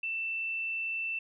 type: tone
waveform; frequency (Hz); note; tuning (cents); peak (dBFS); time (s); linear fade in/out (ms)
sine; 2669; E7; +21; -31; 0.03-1.19; 5
effects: none